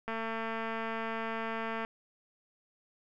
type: click train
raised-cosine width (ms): 0.5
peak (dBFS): -22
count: 399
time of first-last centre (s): 0.08-1.849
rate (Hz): 225
effects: none